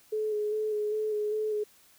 sine tone with vibrato, 425.7 Hz, G#4, 43 cents sharp, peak -27 dBFS, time 0.12-1.64 s, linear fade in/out 10 ms, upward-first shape square, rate 2.5 Hz, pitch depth 20 cents each way, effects white hiss -60 dBFS RMS until 1.98 s

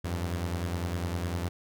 sawtooth beating tone pair, 85.8 / 95.7 Hz, F2 / G2, -30 / -41 cents, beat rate 9.9 Hz, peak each -27 / -32 dBFS, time 0.04-1.49 s, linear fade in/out 10 ms, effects none

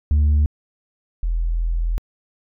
sine tone pair in turn, 74.3 / 41.7 Hz, D2 / E1, +21 / +21 cents, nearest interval minor seventh, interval 1000 cents, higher first, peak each -10 / -17 dBFS, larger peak first, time 0.11-0.46 / 1.23-1.98 s, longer second, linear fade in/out 0 ms, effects tanh soft clip ceiling -12 dBFS

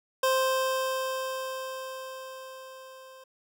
25% pulse tone with level ramp, 523.3 Hz, C5, in tune, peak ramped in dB -18 to -44 dBFS, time 0.23-3.24 s, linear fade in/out 5 ms, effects none

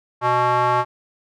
square tone with band-pass filter, 123.47 Hz, B2, in tune, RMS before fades -18 dBFS, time 0.21-0.85 s, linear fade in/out 50 ms, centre 1000 Hz, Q 3.2, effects none

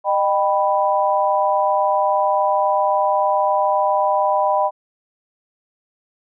sine chord, Eb augmented, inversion none, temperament equal with one note detuned, 611.2 / 784 / 987.8 Hz, Eb5 / G5 / B5, -31 / 0 / 0 cents, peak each -19 dBFS, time 0.04-4.71 s, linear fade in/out 50 ms, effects none

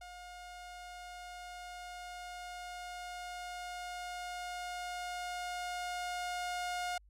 sawtooth tone with level ramp, 715 Hz, F5, 41 cents sharp, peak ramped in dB -44 to -31 dBFS, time 0.01-6.98 s, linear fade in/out 5 ms, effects added 50 Hz sine -59 dBFS peak until 7.09 s + low-pass 10000 Hz 12 dB/octave

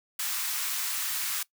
white high-pass noise, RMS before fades -31 dBFS, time 0.19-1.43 s, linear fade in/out 5 ms, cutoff 1000 Hz, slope 24 dB/octave, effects noise-tail reverb RT60 0.1 s tail -20 dB re dry

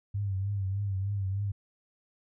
sine tone with vibrato, 98.4 Hz, G2, 7 cents sharp, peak -28 dBFS, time 0.14-1.52 s, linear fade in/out 10 ms, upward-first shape triangle, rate 3.3 Hz, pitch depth 76 cents each way, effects none

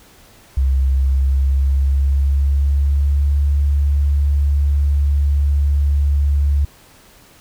sine tone with pitch glide, 66.6 to 71.38 Hz, C2 to D2, +31 to -49 cents, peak -12 dBFS, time 0.57-6.65 s, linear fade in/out 5 ms, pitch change +120 cents, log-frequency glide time 0.87-3.36 s, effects pink hiss -47 dBFS RMS until 7.4 s

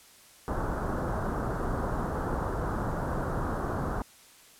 pink low-pass noise, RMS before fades -31 dBFS, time 0.48-4.02 s, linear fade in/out 0 ms, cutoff 1500 Hz, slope 48 dB/octave, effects white hiss -55 dBFS RMS until 4.59 s + low-pass 12000 Hz 12 dB/octave

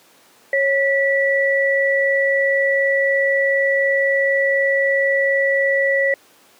sine tone pair together, 549.2 / 1954 Hz, C#5 / B6, -16 / -19 cents, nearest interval octave + minor seventh, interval 2197 cents, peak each -17 dBFS, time 0.53-6.14 s, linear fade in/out 2 ms, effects pink hiss -51 dBFS RMS until 6.59 s + high-pass 300 Hz 12 dB/octave

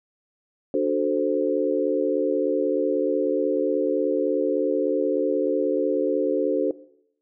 sine chord, D dominant seventh, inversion none, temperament equal, 293.7 / 370 / 440 / 523.3 Hz, D4 / F#4 / A4 / C5, 0 / 0 / 0 / 0 cents, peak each -25 dBFS, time 0.74-6.71 s, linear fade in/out 2 ms, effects noise-tail reverb RT60 0.7 s tail -18 dB re dry

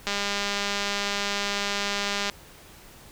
click train, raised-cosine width 0.2 ms, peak -10 dBFS, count 451, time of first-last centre 0.07-2.298 s, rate 202 Hz, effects pink hiss -49 dBFS RMS until 3.11 s

